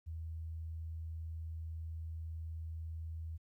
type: tone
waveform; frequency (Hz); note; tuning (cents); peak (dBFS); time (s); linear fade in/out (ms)
sine; 80.9; E2; -32; -40; 0.06-3.38; 20
effects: 13-bit